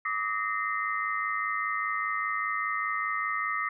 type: tone cluster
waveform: sine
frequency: 1160 / 1265 / 1848 / 2061 Hz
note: D6 / D#6 / A#6 / C7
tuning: -22 / +28 / -16 / -27 cents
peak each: -34 / -32 / -33 / -34 dBFS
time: 0.05-3.69 s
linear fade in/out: 5 ms
effects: none